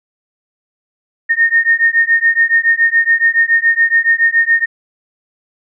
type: beating tone pair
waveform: sine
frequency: 1834 / 1841.1 Hz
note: A#6 / A#6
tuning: -29 / -22 cents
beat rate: 7.1 Hz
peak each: -12 dBFS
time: 1.29-4.66 s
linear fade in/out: 20 ms
effects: none